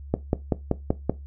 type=click train; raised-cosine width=2 ms; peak=-7 dBFS; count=6; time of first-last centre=0.14-1.096 s; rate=5.23 Hz; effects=noise-tail reverb RT60 0.2 s tail -17 dB re dry + added 70 Hz sine -37 dBFS peak until 1.26 s